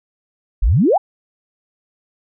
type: exponential sweep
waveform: sine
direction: up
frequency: 37.62 to 880 Hz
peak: -10 dBFS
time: 0.62-0.98 s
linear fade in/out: 10 ms
effects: none